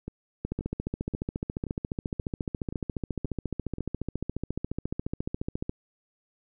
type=two click trains; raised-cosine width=3 ms; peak=-22 / -17 dBFS; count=8 / 76; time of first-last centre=0.08-3.784 / 0.45-5.695 s; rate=1.89 / 14.3 Hz; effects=none